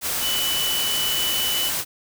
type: tone in noise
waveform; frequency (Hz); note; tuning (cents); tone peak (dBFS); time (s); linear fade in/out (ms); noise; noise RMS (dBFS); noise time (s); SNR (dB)
sine; 2979; F#7; +11; -23; 0.2-1.72; 50; white; -25; 0.01-1.85; -1
effects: none